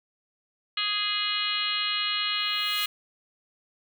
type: harmonic tone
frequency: 415.3 Hz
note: G#4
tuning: in tune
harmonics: 3 / 4 / 5 / 6 / 7 / 8 / 9 / 10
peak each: -34 / -38 / -35 / -35 / -30 / -33 / -38 / -32 dBFS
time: 0.77-2.86 s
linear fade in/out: 5 ms
type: noise with exponential growth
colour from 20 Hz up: blue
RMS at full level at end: -33 dBFS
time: 2.26-2.86 s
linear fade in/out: 5 ms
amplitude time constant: 130 ms
effects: none